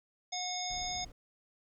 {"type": "harmonic tone", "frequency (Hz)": 726, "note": "F#5", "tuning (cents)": -33, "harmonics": [1, 3, 5, 7, 9], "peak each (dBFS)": [-39, -45, -42, -40, -41], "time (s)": [0.32, 1.05], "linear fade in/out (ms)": 10}
{"type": "noise", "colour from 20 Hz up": "brown", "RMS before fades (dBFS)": -49, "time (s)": [0.7, 1.12], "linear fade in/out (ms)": 5}
{"effects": []}